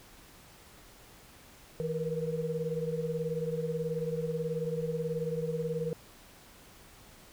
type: tone cluster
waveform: sine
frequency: 161.9 / 465.4 / 483.8 Hz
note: E3 / A#4 / B4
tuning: -31 / -3 / -36 cents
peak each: -35 / -35 / -35 dBFS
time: 1.8-5.93 s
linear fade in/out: 0 ms
effects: pink hiss -55 dBFS RMS until 7.32 s